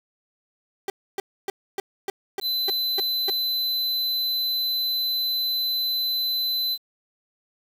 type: tone bursts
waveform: 30% pulse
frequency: 392 Hz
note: G4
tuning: in tune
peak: -23 dBFS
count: 9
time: 0.88-3.3 s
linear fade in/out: 2 ms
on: 20 ms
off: 280 ms
type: tone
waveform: square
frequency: 4030 Hz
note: B7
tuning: 34 cents sharp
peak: -23 dBFS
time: 2.41-6.78 s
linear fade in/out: 50 ms
effects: 8-bit